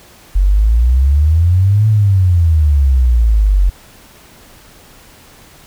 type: exponential two-way sweep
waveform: sine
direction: up then down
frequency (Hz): 45.04 to 110 to 45.04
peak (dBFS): -7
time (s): 0.35-3.7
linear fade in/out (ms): 10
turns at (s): 1.88
effects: pink hiss -42 dBFS RMS until 5.66 s